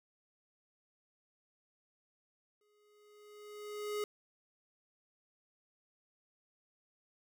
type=tone with exponential growth; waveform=square; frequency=417.8 Hz; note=G#4; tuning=10 cents sharp; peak=-34 dBFS; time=2.61-4.04 s; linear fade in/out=2 ms; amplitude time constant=310 ms; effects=none